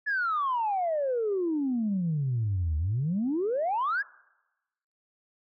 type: exponential two-way sweep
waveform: sine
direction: down then up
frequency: 1737 to 74.2 to 1737 Hz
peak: -24 dBFS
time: 0.06-4.03 s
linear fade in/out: 20 ms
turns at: 2.77 s
effects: noise-tail reverb RT60 1.0 s tail -23 dB re dry + tanh soft clip ceiling -21 dBFS

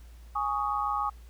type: chord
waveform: sine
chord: Ab suspended fourth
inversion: none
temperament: equal with one note detuned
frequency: 830.6 / 1117.7 / 1244.5 Hz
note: Ab5 / Db6 / Eb6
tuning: 0 / +14 / 0 cents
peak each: -31 dBFS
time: 0.35-1.1 s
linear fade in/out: 10 ms
effects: added 58 Hz sine -46 dBFS peak until 1.29 s + pink hiss -61 dBFS RMS until 1.29 s

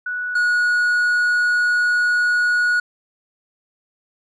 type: tone pair in turn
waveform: sine / triangle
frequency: 1473 / 1456.1 Hz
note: F#6 / F#6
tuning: -8 / -28 cents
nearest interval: unison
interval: 20 cents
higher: first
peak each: -22 / -13 dBFS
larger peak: second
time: 0.06-0.35 / 0.35-2.8 s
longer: second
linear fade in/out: 5 ms
effects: resampled to 24000 Hz

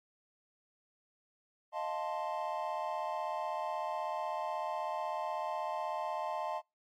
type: chord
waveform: triangle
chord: F dominant seventh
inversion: third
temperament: equal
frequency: 622.3 / 698.5 / 880 / 1046.5 Hz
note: Eb5 / F5 / A5 / C6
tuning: 0 / 0 / 0 / 0 cents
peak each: -38 / -39 / -37 / -40 dBFS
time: 1.72-6.62 s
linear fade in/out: 50 ms
effects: noise-tail reverb RT60 0.2 s tail -24 dB re dry + AAC 64 kbps

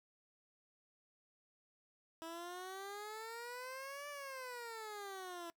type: exponential two-way sweep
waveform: 15% pulse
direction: up then down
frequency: 324.1 to 585 to 334.6 Hz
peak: -39 dBFS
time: 2.22-5.5 s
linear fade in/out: 0 ms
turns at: 4.09 s
effects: noise-tail reverb RT60 0.1 s tail -23 dB re dry

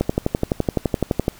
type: click train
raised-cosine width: 2 ms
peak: -4 dBFS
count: 16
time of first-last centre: 0.01-1.281 s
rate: 11.8 Hz
effects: pink hiss -46 dBFS RMS until 1.39 s

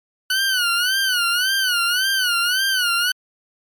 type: tone with vibrato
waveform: 20% pulse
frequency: 1480 Hz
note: F#6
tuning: in tune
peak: -12 dBFS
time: 0.3-3.12 s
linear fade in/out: 5 ms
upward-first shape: sine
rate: 1.8 Hz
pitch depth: 120 cents each way
effects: MP3 96 kbps

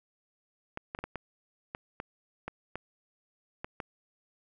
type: clicks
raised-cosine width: 0.5 ms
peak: -21 dBFS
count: 11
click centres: 0.774 / 0.949 / 0.989 / 1.04 / 1.157 / 1.749 / 2.001 / 2.48 / 2.756 / 3.645 / 3.802 s
effects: none

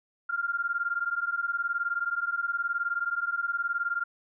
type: beating tone pair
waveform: sine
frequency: 1387 / 1406 Hz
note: F6 / F6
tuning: -12 / +11 cents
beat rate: 19 Hz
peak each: -30 dBFS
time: 0.29-4.04 s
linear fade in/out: 10 ms
effects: none

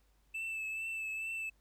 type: tone with vibrato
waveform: triangle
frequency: 2637 Hz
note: E7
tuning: in tune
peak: -35 dBFS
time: 0.34-1.5 s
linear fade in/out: 10 ms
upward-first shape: triangle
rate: 2.3 Hz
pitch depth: 31 cents each way
effects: added 50 Hz sine -67 dBFS peak until 1.6 s + pink hiss -75 dBFS RMS until 1.6 s

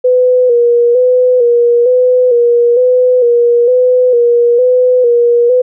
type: tone with vibrato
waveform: sine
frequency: 489.1 Hz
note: B4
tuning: 17 cents flat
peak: -5 dBFS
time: 0.04-5.62 s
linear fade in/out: 10 ms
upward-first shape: square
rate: 1.1 Hz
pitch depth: 46 cents each way
effects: none

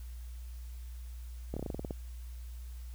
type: slowing click train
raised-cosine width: 2 ms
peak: -23 dBFS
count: 10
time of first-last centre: 1.54-1.908 s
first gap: 26 ms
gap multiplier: 1.11
effects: added 60 Hz sine -41 dBFS peak until 2.94 s + white hiss -61 dBFS RMS until 2.94 s

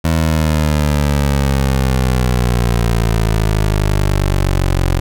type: exponential sweep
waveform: 20% pulse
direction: down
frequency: 82 to 44.2 Hz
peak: -7 dBFS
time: 0.04-5 s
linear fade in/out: 10 ms
effects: none

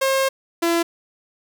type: tone pair in turn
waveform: sawtooth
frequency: 536 / 337.7 Hz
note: C5 / E4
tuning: +42 / +42 cents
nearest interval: minor sixth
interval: 800 cents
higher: first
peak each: -13 dBFS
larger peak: neither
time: 0.01-0.29 / 0.62-0.83 s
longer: first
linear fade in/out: 10 ms
effects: none

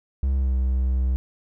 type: tone with pitch glide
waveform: triangle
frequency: 67 to 64.23 Hz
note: C2 to C2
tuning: +42 to -31 cents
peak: -17 dBFS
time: 0.23-1.16 s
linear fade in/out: 0 ms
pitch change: -73 cents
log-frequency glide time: 0.36-0.54 s
effects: none

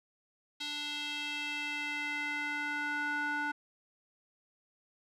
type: tone with band-pass filter sweep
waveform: square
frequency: 293.7 Hz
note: D4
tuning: in tune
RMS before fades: -36 dBFS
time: 0.6-3.52 s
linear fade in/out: 10 ms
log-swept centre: 3700 to 1300 Hz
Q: 3
effects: none

